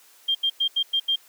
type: tone bursts at uneven times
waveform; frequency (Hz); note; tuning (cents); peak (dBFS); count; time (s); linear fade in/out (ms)
sine; 3192; G7; +31; -19; 6; 0.28-0.35 / 0.43-0.5 / 0.6-0.68 / 0.76-0.83 / 0.93-1 / 1.08-1.16; 10
effects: white hiss -54 dBFS RMS until 1.28 s + high-pass 400 Hz 12 dB/octave